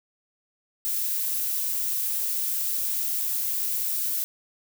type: noise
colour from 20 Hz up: violet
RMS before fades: -27 dBFS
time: 0.85-4.24 s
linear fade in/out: 0 ms
effects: none